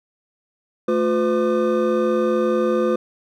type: tone cluster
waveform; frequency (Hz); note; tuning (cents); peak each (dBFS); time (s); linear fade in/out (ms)
triangle; 220 / 355.6 / 506 / 1202; A3 / F4 / B4 / D6; 0 / +31 / +42 / +40; -21 / -19 / -18 / -27; 0.88-2.96; 5
effects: none